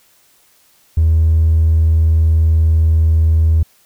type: tone with hard clipping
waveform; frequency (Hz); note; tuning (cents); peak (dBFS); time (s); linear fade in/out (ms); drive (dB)
sine; 80.2; E2; -47; -9; 0.97-3.63; 5; 1
effects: white hiss -53 dBFS RMS until 3.85 s